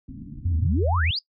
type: low-pass noise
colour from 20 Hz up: white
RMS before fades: -38 dBFS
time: 0.08-0.67 s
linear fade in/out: 5 ms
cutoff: 290 Hz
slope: 96 dB/octave
type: tone with vibrato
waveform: sine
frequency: 83.5 Hz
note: E2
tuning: 23 cents sharp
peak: -20 dBFS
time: 0.45-1.11 s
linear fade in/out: 5 ms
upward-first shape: sine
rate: 6.4 Hz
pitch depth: 120 cents each way
type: exponential sweep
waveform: sine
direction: up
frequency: 87 to 5170 Hz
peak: -24 dBFS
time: 0.59-1.19 s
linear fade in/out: 5 ms
effects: noise-tail reverb RT60 0.1 s tail -21 dB re dry